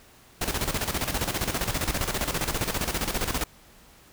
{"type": "noise with tremolo", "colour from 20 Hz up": "pink", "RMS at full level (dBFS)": -26, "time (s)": [0.41, 3.44], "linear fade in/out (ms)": 5, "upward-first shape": "square", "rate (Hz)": 15, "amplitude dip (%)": 65, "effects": ["pink hiss -54 dBFS RMS until 4.12 s"]}